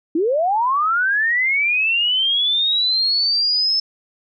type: linear sweep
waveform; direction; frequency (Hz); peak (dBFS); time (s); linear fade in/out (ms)
sine; up; 299.4 to 5274; -15; 0.15-3.8; 5
effects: none